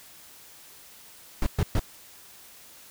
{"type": "noise bursts", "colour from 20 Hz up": "brown", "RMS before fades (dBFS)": -22, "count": 3, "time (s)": [1.42, 1.795], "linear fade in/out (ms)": 2, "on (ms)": 45, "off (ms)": 120, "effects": ["white hiss -50 dBFS RMS until 2.9 s"]}